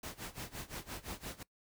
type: noise with tremolo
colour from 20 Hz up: pink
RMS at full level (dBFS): -42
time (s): 0.03-1.43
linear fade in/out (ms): 5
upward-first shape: sine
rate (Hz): 5.8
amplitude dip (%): 90
effects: noise-tail reverb RT60 0.1 s tail -21 dB re dry